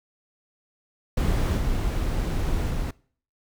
brown noise with level steps, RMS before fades -22 / -25 / -27 dBFS, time 1.17-2.91 s, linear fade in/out 5 ms, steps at 1.56 / 2.69 s, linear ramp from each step 20 ms, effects noise-tail reverb RT60 0.5 s tail -23 dB re dry

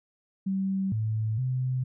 sine tone with pitch steps, 192.6 / 109.5 / 128.3 Hz, G3 / A2 / C3, -30 / -8 / -34 cents, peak -25 dBFS, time 0.46-1.84 s, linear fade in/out 10 ms, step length 460 ms, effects none

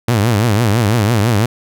sawtooth tone with vibrato, 110.3 Hz, A2, 5 cents sharp, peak -7 dBFS, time 0.08-1.46 s, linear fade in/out 5 ms, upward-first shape triangle, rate 6 Hz, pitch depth 220 cents each way, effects none

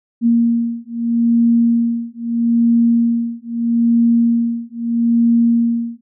sine beating tone pair, 233.1 / 233.88 Hz, A#3 / A#3, 0 / +6 cents, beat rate 0.78 Hz, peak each -15 / -15 dBFS, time 0.21-6.01 s, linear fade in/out 50 ms, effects none

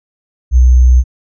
sine tone with sample-and-hold, 62.4 Hz, B1, 19 cents sharp, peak -3 dBFS, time 0.51-1.04 s, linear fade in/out 50 ms, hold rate 6300 Hz, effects resampled to 22050 Hz

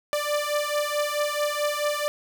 sawtooth beating tone pair, 588 / 592.6 Hz, D5 / D5, +2 / +15 cents, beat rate 4.6 Hz, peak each -23 dBFS, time 0.13-2.08 s, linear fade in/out 0 ms, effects none

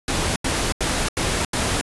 pink noise bursts, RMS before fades -22 dBFS, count 5, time 0.08-1.812 s, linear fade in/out 2 ms, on 280 ms, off 83 ms, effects resampled to 24000 Hz

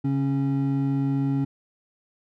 triangle tone pair together, 138.8 / 274.3 Hz, C#3 / C#4, +3 / -18 cents, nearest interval octave, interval 1179 cents, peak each -22 dBFS, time 0.04-1.45 s, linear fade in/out 10 ms, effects none

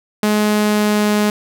sawtooth tone with pitch glide, 211 to 209.2 Hz, G#3 to G#3, +28 to +13 cents, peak -9 dBFS, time 0.23-1.3 s, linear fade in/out 2 ms, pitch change -15 cents, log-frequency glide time 0.39-1.15 s, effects none

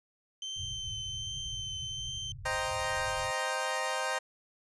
35% pulse tone with vibrato, 3100 Hz, G7, 20 cents flat, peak -34 dBFS, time 0.42-2.32 s, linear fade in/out 2 ms, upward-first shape triangle, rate 1.3 Hz, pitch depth 16 cents each way
white low-pass noise, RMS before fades -45 dBFS, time 0.56-3.31 s, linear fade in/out 2 ms, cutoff 140 Hz, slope 96 dB/octave
20% pulse chord, C minor seventh, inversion none, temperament equal, 523.3 / 622.3 / 784 / 932.3 Hz, C5 / Eb5 / G5 / Bb5, 0 / 0 / 0 / 0 cents, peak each -31 / -32 / -32 / -31 dBFS, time 2.45-4.19 s, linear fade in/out 10 ms
effects resampled to 24000 Hz

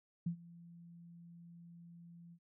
sine tone with ADSR envelope, 170.5 Hz, F3, 41 cents flat, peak -32 dBFS, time 0.26-2.39 s, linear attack 7 ms, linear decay 90 ms, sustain -21 dB, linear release 64 ms, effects none

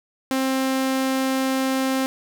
sawtooth tone, 264.4 Hz, C4, 18 cents sharp, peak -16 dBFS, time 0.31-2.06 s, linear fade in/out 0 ms, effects none

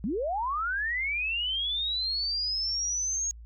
sine linear sweep, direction up, 174.61 to 6620 Hz, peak -27 dBFS, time 0.04-3.31 s, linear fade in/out 0 ms, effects added 57 Hz sine -43 dBFS peak until 3.45 s

